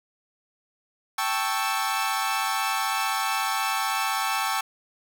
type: chord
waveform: sawtooth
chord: A dominant seventh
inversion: third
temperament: equal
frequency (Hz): 784 / 880 / 1108.7 / 1318.5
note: G5 / A5 / C#6 / E6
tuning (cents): 0 / 0 / 0 / 0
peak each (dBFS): -26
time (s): 1.18-4.61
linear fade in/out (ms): 5
effects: none